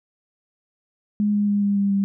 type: tone with pitch steps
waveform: sine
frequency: 207.7 / 205.7 / 203.7 / 201.7 / 199.7 / 197.75 Hz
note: G#3 / G#3 / G#3 / G3 / G3 / G3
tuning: 0 / -16 / -33 / +50 / +32 / +15 cents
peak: -17 dBFS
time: 1.2-2.04 s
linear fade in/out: 0 ms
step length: 140 ms
effects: none